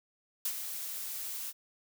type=noise with ADSR envelope; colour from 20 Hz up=blue; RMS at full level=-31 dBFS; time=0.45-1.53 s; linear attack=5 ms; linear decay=68 ms; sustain=-8 dB; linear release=38 ms; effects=none